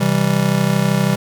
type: chord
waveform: square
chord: C major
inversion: none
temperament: just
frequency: 130.81 / 163.52 / 196.22 Hz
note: C3 / E3 / G3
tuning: 0 / -14 / +2 cents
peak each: -20 / -19 / -18 dBFS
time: 0-1.16 s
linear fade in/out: 10 ms
effects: none